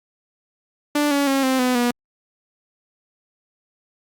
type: tone with pitch steps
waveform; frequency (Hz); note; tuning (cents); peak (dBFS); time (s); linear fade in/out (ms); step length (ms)
sawtooth; 293.7 / 282.6 / 271.8 / 261.5 / 251.6 / 242; D4 / C#4 / C#4 / C4 / B3 / B3; 0 / +34 / -34 / -1 / +32 / -35; -13; 0.95-1.91; 5; 160
effects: Opus 48 kbps